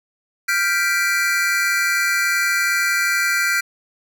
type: chord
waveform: square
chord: G dominant seventh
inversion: third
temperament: equal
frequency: 1396.9 / 1568 / 1975.5 / 2349 Hz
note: F6 / G6 / B6 / D7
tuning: 0 / 0 / 0 / 0 cents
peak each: -23 / -23 / -23 / -24 dBFS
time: 0.48-3.61 s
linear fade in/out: 10 ms
effects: none